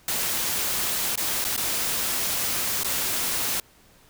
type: noise with dropouts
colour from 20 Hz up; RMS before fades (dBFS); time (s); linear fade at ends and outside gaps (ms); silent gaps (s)
white; -26; 0.08-3.6; 2; 1.157-1.175 / 1.443-1.449 / 1.565-1.576 / 2.834-2.845
effects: pink hiss -56 dBFS RMS until 4.09 s